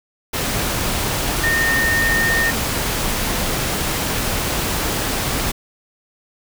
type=tone in noise; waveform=sine; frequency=1831 Hz; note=A#6; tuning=32 cents flat; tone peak=-16 dBFS; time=1.43-2.51 s; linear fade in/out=10 ms; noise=pink; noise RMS=-21 dBFS; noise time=0.33-5.52 s; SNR=+2 dB; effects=none